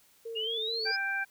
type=tone with vibrato; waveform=sine; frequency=448.3 Hz; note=A4; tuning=32 cents sharp; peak=-36 dBFS; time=0.25-0.92 s; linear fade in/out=10 ms; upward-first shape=square; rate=4.6 Hz; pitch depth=34 cents each way
type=exponential sweep; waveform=sine; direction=up; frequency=2794 to 5100 Hz; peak=-31 dBFS; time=0.35-0.97 s; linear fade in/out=20 ms
type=harmonic tone; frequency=786 Hz; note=G5; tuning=4 cents sharp; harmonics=1 / 2 / 3; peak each=-39 / -30 / -37 dBFS; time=0.85-1.25 s; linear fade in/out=20 ms
effects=white hiss -63 dBFS RMS until 1.3 s